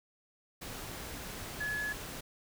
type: tone in noise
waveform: sine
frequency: 1700 Hz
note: G#6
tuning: 40 cents sharp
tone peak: -33 dBFS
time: 1.6-1.93 s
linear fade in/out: 10 ms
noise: pink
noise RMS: -43 dBFS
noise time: 0.61-2.21 s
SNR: +7 dB
effects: none